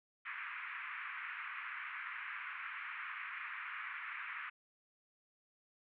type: band-pass noise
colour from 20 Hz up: white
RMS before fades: -45 dBFS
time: 0.25-4.5 s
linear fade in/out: 10 ms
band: 1100 to 2400 Hz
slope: 48 dB/octave
effects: none